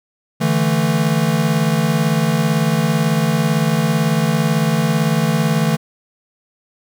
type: chord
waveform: square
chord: D suspended second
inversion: none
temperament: equal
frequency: 146.83 / 164.81 / 220 Hz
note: D3 / E3 / A3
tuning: 0 / 0 / 0 cents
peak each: -20 / -18 / -20 dBFS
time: 0.4-5.77 s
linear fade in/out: 20 ms
effects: none